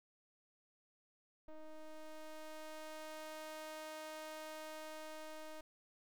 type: ring-modulated tone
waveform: sawtooth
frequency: 311.1 Hz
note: D#4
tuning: in tune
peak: -40 dBFS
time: 1.48-5.61 s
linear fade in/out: 5 ms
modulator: 311 Hz
effects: none